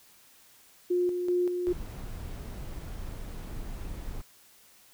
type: tone with tremolo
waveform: sine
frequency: 356.6 Hz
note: F4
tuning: 36 cents sharp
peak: -23 dBFS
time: 0.9-1.73 s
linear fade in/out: 10 ms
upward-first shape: square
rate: 2.6 Hz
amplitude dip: 45%
type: noise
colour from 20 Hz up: brown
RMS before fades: -38 dBFS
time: 1.67-4.22 s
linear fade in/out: 10 ms
effects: white hiss -58 dBFS RMS until 4.93 s